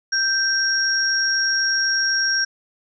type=tone pair together; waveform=sine; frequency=1568 / 5588 Hz; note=G6 / F8; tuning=0 / 0 cents; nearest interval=octave + minor seventh; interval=2200 cents; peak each=-20 / -20 dBFS; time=0.12-2.45 s; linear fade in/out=10 ms; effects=none